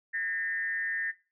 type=tone with frequency modulation; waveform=sine; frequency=1817 Hz; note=A#6; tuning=45 cents flat; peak=-29 dBFS; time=0.13-1.12 s; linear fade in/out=20 ms; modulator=175 Hz; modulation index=0.65; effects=noise-tail reverb RT60 0.3 s tail -17 dB re dry